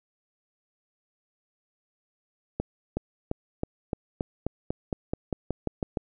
accelerating click train, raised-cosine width 2 ms, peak -14 dBFS, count 15, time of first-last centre 2.6-5.972 s, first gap 370 ms, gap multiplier 0.93, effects none

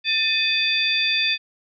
sine tone cluster, 1791 / 2513 / 3530 / 4666 Hz, A6 / D#7 / A7 / D8, +30 / +17 / +5 / -12 cents, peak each -28 / -22 / -22 / -26 dBFS, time 0.04-1.38 s, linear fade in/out 50 ms, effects none

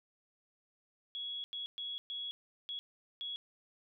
sine tone bursts at uneven times, 3347 Hz, G#7, 13 cents sharp, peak -38 dBFS, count 6, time 1.15-1.44 / 1.53-1.66 / 1.78-1.98 / 2.1-2.31 / 2.69-2.79 / 3.21-3.36 s, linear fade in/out 0 ms, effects none

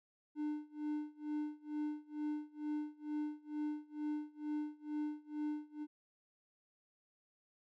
triangle tone with tremolo, 300 Hz, D4, 37 cents sharp, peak -33 dBFS, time 0.35-5.87 s, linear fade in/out 50 ms, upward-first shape sine, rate 2.2 Hz, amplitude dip 95%, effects none

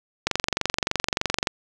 click train, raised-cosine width 0.2 ms, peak -4 dBFS, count 29, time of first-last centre 0.27-1.472 s, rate 23.3 Hz, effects none

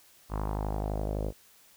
sawtooth tone with low-pass filter sweep, 51.8 Hz, G#1, 4 cents flat, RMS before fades -32 dBFS, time 0.29-1.33 s, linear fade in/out 50 ms, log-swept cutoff 1100 to 520 Hz, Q 3, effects white hiss -59 dBFS RMS until 1.76 s

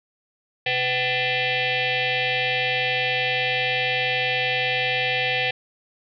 sine tone with frequency modulation, 128.8 Hz, C3, 27 cents flat, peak -20 dBFS, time 0.66-5.51 s, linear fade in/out 5 ms, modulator 632 Hz, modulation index 5.1, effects none

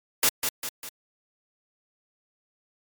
white noise with echo, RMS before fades -20 dBFS, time 0.23-0.29 s, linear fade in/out 2 ms, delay 200 ms, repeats 3, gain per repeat -6 dB, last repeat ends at 0.89 s, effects MP3 96 kbps

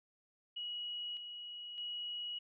sine tone with tremolo, 2911 Hz, F#7, 29 cents flat, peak -39 dBFS, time 0.56-2.39 s, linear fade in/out 10 ms, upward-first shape square, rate 0.82 Hz, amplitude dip 45%, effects none

